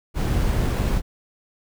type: noise with sample-and-hold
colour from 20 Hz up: brown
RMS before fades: -21 dBFS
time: 0.14-1.02 s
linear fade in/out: 50 ms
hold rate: 11025 Hz
effects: none